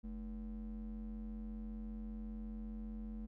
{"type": "ring-modulated tone", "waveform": "triangle", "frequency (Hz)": 132.8, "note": "C3", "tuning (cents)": 26, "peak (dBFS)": -37, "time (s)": [0.03, 3.27], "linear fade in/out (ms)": 20, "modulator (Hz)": 85.4, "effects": []}